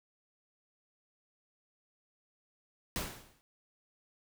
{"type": "noise with exponential decay", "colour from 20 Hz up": "pink", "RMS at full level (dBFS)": -33, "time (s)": [2.96, 3.41], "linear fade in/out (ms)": 0, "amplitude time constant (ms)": 97, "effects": []}